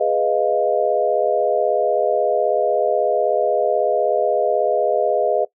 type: chord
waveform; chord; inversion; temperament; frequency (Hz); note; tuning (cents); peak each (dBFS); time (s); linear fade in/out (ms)
sine; F half-diminished seventh; first; equal; 415.3 / 493.9 / 622.3 / 698.5; Ab4 / Cb5 / Eb5 / F5; 0 / 0 / 0 / 0; -22 / -21 / -19 / -22; 0-5.45; 10
effects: noise-tail reverb RT60 0.1 s tail -19 dB re dry